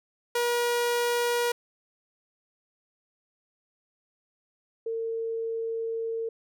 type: tone pair in turn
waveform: sawtooth / sine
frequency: 479.2 / 454 Hz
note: A#4 / A#4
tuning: +48 / -46 cents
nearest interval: minor second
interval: 94 cents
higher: first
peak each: -20 / -28 dBFS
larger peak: first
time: 0.35-1.52 / 4.86-6.29 s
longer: second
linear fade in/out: 5 ms
effects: none